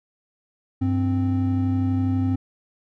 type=tone pair together; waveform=triangle; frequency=97.91 / 261.6 Hz; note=G2 / C4; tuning=-2 / 0 cents; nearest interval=octave + perfect fourth; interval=1702 cents; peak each=-20 / -20 dBFS; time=0.81-2.36 s; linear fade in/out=10 ms; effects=none